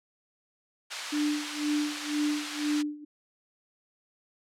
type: band-pass noise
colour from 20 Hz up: white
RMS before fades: -38 dBFS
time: 0.9-2.83 s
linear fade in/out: 20 ms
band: 900 to 4800 Hz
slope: 12 dB/octave
type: tone with tremolo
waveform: sine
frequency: 297.1 Hz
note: D4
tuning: 20 cents sharp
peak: -24 dBFS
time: 1.12-3.05 s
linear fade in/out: 10 ms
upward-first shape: sine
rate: 2 Hz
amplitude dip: 90%
effects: low-pass 12000 Hz 12 dB/octave